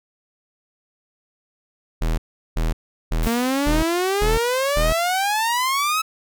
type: tone bursts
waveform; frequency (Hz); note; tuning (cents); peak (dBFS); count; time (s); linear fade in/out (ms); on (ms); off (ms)
square; 40.26; E1; -40; -19; 6; 2.01-4.93; 10; 170; 380
type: noise with exponential decay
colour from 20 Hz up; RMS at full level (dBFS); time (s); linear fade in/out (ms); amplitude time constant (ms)
white; -33; 3.23-4.38; 1; 250
type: exponential sweep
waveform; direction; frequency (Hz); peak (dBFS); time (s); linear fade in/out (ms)
sawtooth; up; 224.9 to 1306; -15; 3.26-6.02; 10
effects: none